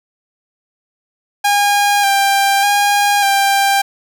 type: tone with vibrato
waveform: sawtooth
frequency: 803 Hz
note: G5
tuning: 41 cents sharp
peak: -7 dBFS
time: 1.44-3.82 s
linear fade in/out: 10 ms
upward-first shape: square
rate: 0.84 Hz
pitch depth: 24 cents each way
effects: none